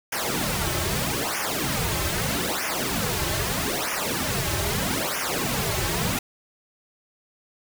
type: noise with flanger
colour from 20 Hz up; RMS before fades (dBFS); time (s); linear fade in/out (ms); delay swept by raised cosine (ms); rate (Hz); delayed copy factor
pink; -26; 0.12-6.19; 5; 0.24 to 4.24; 0.79; -1
effects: none